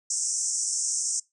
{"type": "band-pass noise", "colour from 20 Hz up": "white", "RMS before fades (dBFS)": -28, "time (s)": [0.1, 1.2], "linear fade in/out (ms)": 5, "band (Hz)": [5500, 8700], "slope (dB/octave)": 96, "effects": ["noise-tail reverb RT60 0.2 s tail -23 dB re dry"]}